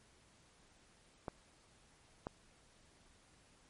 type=clicks; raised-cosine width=1 ms; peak=-26 dBFS; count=2; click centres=1.282 / 2.269 s; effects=pink hiss -67 dBFS RMS until 3.69 s + MP3 48 kbps